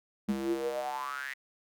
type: tone with high-pass filter sweep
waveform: square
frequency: 67.4 Hz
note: C#2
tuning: 48 cents flat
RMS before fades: -34 dBFS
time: 0.28-1.34 s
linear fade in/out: 10 ms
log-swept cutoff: 210 to 2000 Hz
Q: 9.3
effects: none